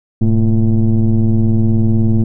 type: tone with frequency modulation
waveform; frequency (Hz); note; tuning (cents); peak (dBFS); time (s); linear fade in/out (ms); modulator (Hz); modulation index
sine; 106.1; G#2; +38; -7; 0.21-2.24; 5; 116; 1.3
effects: tanh soft clip ceiling -6 dBFS